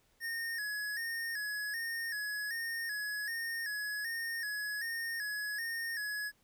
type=tone with vibrato; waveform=square; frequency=1760 Hz; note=A6; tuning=in tune; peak=-36 dBFS; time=0.2-6.32 s; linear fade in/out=50 ms; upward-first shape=square; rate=1.3 Hz; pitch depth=75 cents each way; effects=pink hiss -71 dBFS RMS until 6.43 s